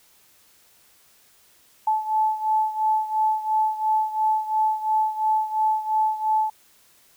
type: beating tone pair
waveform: sine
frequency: 867 / 869.9 Hz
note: A5 / A5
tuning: -26 / -20 cents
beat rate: 2.9 Hz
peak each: -21 / -25 dBFS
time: 1.87-6.5 s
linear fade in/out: 5 ms
effects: white hiss -57 dBFS RMS until 7.16 s